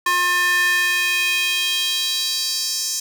square tone with high-pass filter sweep, 356.6 Hz, F4, 36 cents sharp, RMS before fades -20 dBFS, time 0.06-3 s, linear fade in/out 5 ms, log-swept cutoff 1300 to 6000 Hz, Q 3.2, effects 8-bit

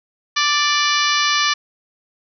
harmonic tone, 587.3 Hz, D5, in tune, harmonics 2 / 3 / 4 / 5 / 6 / 7 / 8 / 9 / 10, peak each -20 / -22 / -23 / -24 / -25 / -25 / -26 / -27 / -27 dBFS, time 0.36-1.54 s, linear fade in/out 10 ms, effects none

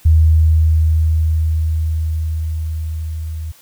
sine tone with level ramp, 79.4 Hz, D#2, 36 cents sharp, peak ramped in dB -6 to -22 dBFS, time 0.05-3.52 s, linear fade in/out 10 ms, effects white hiss -47 dBFS RMS until 3.61 s

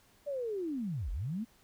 sine linear two-way sweep, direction down then up, 592 to 38.91 to 239.3 Hz, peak -33 dBFS, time 0.26-1.45 s, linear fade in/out 20 ms, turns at 1.11 s, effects pink hiss -65 dBFS RMS until 1.63 s

